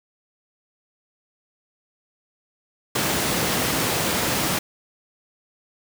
pink high-pass noise, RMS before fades -23 dBFS, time 2.95-4.59 s, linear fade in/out 5 ms, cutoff 120 Hz, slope 12 dB/octave, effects none

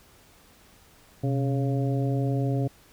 harmonic tone with a mistuned harmonic, 138.59 Hz, C#3, in tune, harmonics 1 / 2 / 3 / 4 / 5, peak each -24 / -30 / -34 / -36 / -38 dBFS, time 1.23-2.68 s, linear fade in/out 10 ms, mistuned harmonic 1, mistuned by -120 cents, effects pink hiss -56 dBFS RMS until 2.92 s

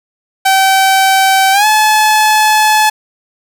sawtooth tone with pitch glide, 770 to 859.3 Hz, G5 to A5, -31 to -41 cents, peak -3 dBFS, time 0.45-2.9 s, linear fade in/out 10 ms, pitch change +190 cents, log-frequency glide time 1.52-1.66 s, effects none

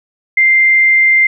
sine tone, 2093 Hz, C7, in tune, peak -6 dBFS, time 0.37-1.27 s, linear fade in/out 5 ms, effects none

